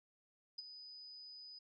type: tone with ADSR envelope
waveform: sine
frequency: 4984 Hz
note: D#8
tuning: 2 cents sharp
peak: -40 dBFS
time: 0.58-1.59 s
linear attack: 9 ms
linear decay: 20 ms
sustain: -11 dB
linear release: 8 ms
effects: none